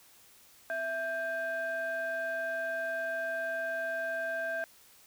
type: ring-modulated tone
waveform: triangle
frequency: 460 Hz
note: A#4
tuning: 23 cents flat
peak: -26 dBFS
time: 0.7-4.64 s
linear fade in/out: 0 ms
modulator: 1120 Hz
effects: tanh soft clip ceiling -22 dBFS + white hiss -59 dBFS RMS until 5.06 s